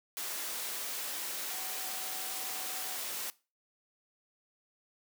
sine tone in noise, 754 Hz, F#5, 32 cents sharp, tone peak -49 dBFS, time 1.51-2.96 s, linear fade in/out 0 ms, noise white, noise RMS -38 dBFS, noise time 0.17-3.3 s, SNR -14 dB, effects noise-tail reverb RT60 0.3 s tail -20 dB re dry + high-pass 300 Hz 12 dB/octave

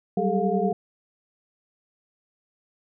sine tone cluster, 188 / 198.3 / 402.8 / 439.9 / 707 Hz, F#3 / G3 / G4 / A4 / F5, +28 / +20 / +47 / 0 / +21 cents, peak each -27 dBFS, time 0.17-0.73 s, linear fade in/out 5 ms, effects none

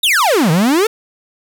45% pulse exponential two-way sweep, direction down then up, 3896 to 150 to 462.7 Hz, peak -10 dBFS, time 0.03-0.87 s, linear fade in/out 5 ms, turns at 0.51 s, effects none

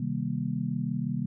sine chord, C minor seventh, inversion none, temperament just, 130.81 / 156.98 / 196.22 / 235.5 Hz, C3 / Eb3 / G3 / Bb3, 0 / +16 / +2 / +18 cents, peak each -33 dBFS, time 0-1.26 s, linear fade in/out 5 ms, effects none

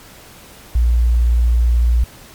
sine tone, 59 Hz, A#1, 22 cents sharp, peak -10 dBFS, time 0.75-2.04 s, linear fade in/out 5 ms, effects pink hiss -41 dBFS RMS until 2.34 s + MP3 96 kbps

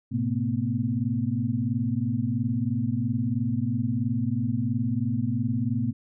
sine tone cluster, 108.4 / 127.1 / 227 / 250 Hz, A2 / C3 / A#3 / B3, -25 / -50 / -46 / +21 cents, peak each -29 dBFS, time 0.11-5.93 s, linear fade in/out 20 ms, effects none

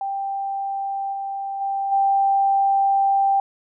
sine tone with level steps, 787 Hz, G5, 7 cents sharp, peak -23 / -25 / -21 / -15 dBFS, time 0.01-3.4 s, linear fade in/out 2 ms, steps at 1.12 / 1.6 / 1.91 s, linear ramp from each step 20 ms, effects none

